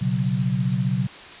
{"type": "chord", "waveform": "sine", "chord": "B suspended second", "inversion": "none", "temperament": "equal", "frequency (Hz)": [123.47, 138.59, 185], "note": ["B2", "C#3", "F#3"], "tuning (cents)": [0, 0, 0], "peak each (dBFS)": -24, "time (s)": [0.01, 1.07], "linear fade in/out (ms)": 10, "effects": ["white hiss -40 dBFS RMS until 1.4 s", "resampled to 8000 Hz"]}